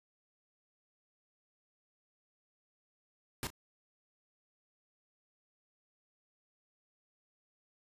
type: noise with echo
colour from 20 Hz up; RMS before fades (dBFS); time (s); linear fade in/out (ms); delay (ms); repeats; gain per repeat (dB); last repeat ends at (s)
pink; -37; 3.43-3.47; 0; 33; 1; -14; 3.503
effects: resampled to 32000 Hz